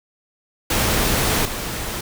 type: noise with level steps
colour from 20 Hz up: pink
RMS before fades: -19 / -27 dBFS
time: 0.7-2.01 s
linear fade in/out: 5 ms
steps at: 1.45 s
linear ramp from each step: 5 ms
effects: none